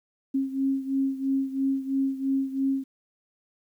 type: beating tone pair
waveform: sine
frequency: 269.2 / 272.2 Hz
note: C4 / C#4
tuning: +49 / -31 cents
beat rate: 3 Hz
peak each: -25 / -29 dBFS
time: 0.34-2.84 s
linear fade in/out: 10 ms
effects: 10-bit